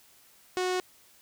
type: tone with low-pass filter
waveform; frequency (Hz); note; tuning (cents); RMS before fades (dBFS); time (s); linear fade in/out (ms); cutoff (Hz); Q
sawtooth; 366.5; F#4; -16; -29; 0.57-0.8; 0; 7400; 1
effects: white hiss -59 dBFS RMS until 1.21 s